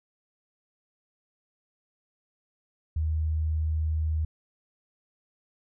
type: tone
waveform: sine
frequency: 78.4 Hz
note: D#2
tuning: 14 cents sharp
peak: -24 dBFS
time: 2.96-4.25 s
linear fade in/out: 5 ms
effects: none